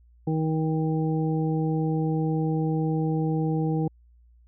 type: harmonic tone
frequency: 158.2 Hz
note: D#3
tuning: 29 cents sharp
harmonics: 1 / 2 / 3 / 5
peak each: -24 / -28 / -32 / -36 dBFS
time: 0.27-3.88 s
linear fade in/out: 5 ms
effects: added 59 Hz sine -53 dBFS peak until 4.47 s